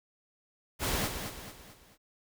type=noise with echo; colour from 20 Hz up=pink; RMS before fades=-31 dBFS; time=0.79-1.1 s; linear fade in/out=50 ms; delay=220 ms; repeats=4; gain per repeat=-7 dB; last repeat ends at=1.98 s; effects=none